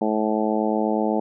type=harmonic tone; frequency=108.2 Hz; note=A2; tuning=29 cents flat; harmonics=2 / 3 / 4 / 5 / 6 / 7 / 8; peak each=-24 / -26 / -27 / -28 / -29 / -29 / -30 dBFS; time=0.01-1.2 s; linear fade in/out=5 ms; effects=none